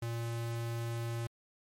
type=tone; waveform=square; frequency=116.54 Hz; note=A#2; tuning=in tune; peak=-35 dBFS; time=0.02-1.27 s; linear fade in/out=5 ms; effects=MP3 64 kbps